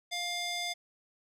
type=tone with band-pass filter; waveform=square; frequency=704 Hz; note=F5; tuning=14 cents sharp; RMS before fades=-35 dBFS; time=0.11-0.74 s; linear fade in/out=20 ms; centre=4200 Hz; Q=1.1; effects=none